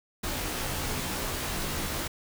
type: noise with comb filter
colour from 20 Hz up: pink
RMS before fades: -32 dBFS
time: 0.23-2.08 s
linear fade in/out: 10 ms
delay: 18 ms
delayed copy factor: -0.85
effects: none